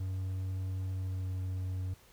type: tone with pitch glide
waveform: triangle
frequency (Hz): 94 to 92.81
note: F#2 to F#2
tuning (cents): +28 to +6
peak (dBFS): -31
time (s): 0-1.94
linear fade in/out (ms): 5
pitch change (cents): -22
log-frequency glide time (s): 0.92-1.32
effects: pink hiss -61 dBFS RMS until 2.12 s